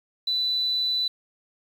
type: tone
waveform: sine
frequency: 3984 Hz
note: B7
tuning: 14 cents sharp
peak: -22 dBFS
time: 0.27-1.08 s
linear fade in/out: 5 ms
effects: 8-bit